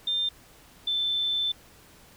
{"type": "tone pair in turn", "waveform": "sine", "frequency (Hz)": [3600, 3534], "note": ["A7", "A7"], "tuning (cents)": [39, 7], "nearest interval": "unison", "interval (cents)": 32, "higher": "first", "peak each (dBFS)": -24, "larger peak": "neither", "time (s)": [[0.07, 0.29], [0.87, 1.52]], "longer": "second", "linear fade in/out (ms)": 5, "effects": ["pink hiss -54 dBFS RMS until 2.16 s"]}